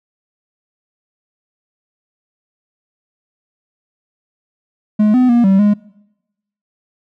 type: tone with pitch steps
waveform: triangle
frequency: 211.7 / 252.4 / 238.1 / 193.1 / 207.1 Hz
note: G#3 / B3 / A#3 / G3 / G#3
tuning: +33 / +38 / +37 / -26 / -5 cents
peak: -6 dBFS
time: 4.99-5.74 s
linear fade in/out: 10 ms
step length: 150 ms
effects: noise-tail reverb RT60 0.9 s tail -23 dB re dry